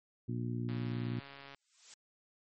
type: harmonic tone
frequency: 59.6 Hz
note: A#1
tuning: 39 cents sharp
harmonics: 2 / 3 / 4 / 5 / 6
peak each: -36 / -44 / -40 / -45 / -47 dBFS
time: 0.28-1.2 s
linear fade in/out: 10 ms
type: click train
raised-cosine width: 0.3 ms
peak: -34 dBFS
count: 120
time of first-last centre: 0.69-1.546 s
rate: 139 Hz
type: noise with exponential growth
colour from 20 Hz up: blue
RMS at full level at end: -45 dBFS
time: 1.52-1.94 s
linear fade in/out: 2 ms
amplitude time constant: 90 ms
effects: MP3 32 kbps